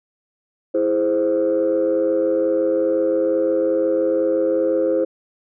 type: chord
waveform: sine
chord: E augmented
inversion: none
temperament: equal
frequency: 329.6 / 415.3 / 523.3 Hz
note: E4 / G#4 / B#4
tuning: 0 / 0 / 0 cents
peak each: -20 / -22 / -17 dBFS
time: 0.74-5.05 s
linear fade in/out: 10 ms
effects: tanh soft clip ceiling -10 dBFS